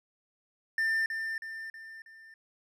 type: tone with echo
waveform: triangle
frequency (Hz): 1793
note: A6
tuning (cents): +32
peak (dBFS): -24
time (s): 0.78-1.06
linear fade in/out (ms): 2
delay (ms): 320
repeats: 4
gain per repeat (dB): -6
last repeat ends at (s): 2.34
effects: none